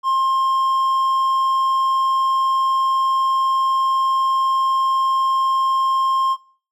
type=tone; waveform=triangle; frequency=1062 Hz; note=C6; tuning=25 cents sharp; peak=-13 dBFS; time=0.03-6.37 s; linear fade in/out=50 ms; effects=noise-tail reverb RT60 0.4 s tail -20 dB re dry